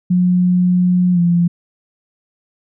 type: tone with pitch glide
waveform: sine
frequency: 180 to 172.67 Hz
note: F#3 to F3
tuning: -47 to -19 cents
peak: -10 dBFS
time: 0.1-1.48 s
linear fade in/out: 10 ms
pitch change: -72 cents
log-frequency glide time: 1.13-1.19 s
effects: none